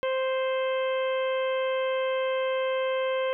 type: harmonic tone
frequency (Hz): 523.3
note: C5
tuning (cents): 0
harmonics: 1 / 2 / 3 / 4 / 5 / 6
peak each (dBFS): -25 / -34 / -39 / -39 / -41 / -41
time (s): 0.03-3.33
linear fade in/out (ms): 0
effects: none